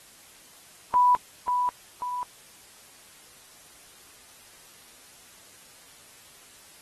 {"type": "tone with echo", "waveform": "sine", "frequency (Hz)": 987.8, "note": "B5", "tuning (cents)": 0, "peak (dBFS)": -16, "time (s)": [0.94, 1.15], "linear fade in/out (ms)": 0, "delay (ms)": 540, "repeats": 2, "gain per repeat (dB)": -6, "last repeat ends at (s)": 2.23, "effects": ["white hiss -52 dBFS RMS until 6.81 s", "AAC 32 kbps"]}